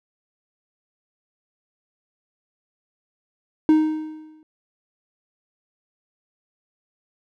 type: tone with exponential decay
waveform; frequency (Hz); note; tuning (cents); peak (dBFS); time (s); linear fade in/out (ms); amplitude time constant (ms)
triangle; 311.1; D#4; 0; -8; 3.69-4.43; 1; 160
effects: none